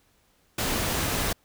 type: noise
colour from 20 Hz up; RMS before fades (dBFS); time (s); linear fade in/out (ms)
pink; -27; 0.58-1.33; 5
effects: pink hiss -65 dBFS RMS until 1.44 s